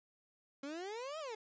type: exponential two-way sweep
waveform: 30% pulse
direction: up then down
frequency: 269.6 to 654 to 418.6 Hz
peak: -39 dBFS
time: 0.63-1.35 s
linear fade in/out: 5 ms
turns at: 1.19 s
effects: resampled to 16000 Hz